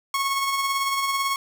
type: tone with tremolo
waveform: sawtooth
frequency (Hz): 1098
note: C#6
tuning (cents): -17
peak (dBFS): -17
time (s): 0.14-1.36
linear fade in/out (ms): 2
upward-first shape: sine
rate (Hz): 18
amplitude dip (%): 35
effects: none